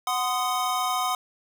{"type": "chord", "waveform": "square", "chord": "C diminished", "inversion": "second", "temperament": "equal with one note detuned", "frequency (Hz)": [740, 1030.3, 1244.5], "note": ["Gb5", "C6", "Eb6"], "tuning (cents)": [0, -27, 0], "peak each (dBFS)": -29, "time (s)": [0.07, 1.15], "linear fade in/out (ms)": 2, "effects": []}